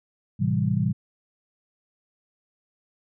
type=chord; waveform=sine; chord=A minor seventh; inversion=none; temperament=equal; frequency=110 / 130.81 / 164.81 / 196 Hz; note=A2 / C3 / E3 / G3; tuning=0 / 0 / 0 / 0 cents; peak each=-26 dBFS; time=0.39-0.93 s; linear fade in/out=20 ms; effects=none